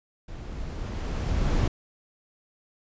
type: noise with level ramp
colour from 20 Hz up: brown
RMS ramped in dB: -39 to -22 dBFS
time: 0.28-1.68 s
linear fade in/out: 5 ms
effects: resampled to 16000 Hz